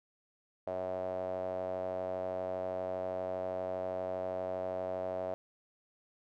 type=tone with band-pass filter; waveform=sawtooth; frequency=92.5 Hz; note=F#2; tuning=in tune; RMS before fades=-37 dBFS; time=0.67-5.34 s; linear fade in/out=0 ms; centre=620 Hz; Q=7.7; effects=none